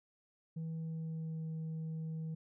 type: tone with pitch glide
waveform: sine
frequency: 162 to 159.86 Hz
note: E3 to D#3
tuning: -30 to +47 cents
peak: -35 dBFS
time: 0.56-2.35 s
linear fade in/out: 10 ms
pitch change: -23 cents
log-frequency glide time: 0.75-1.47 s
effects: tanh soft clip ceiling -37 dBFS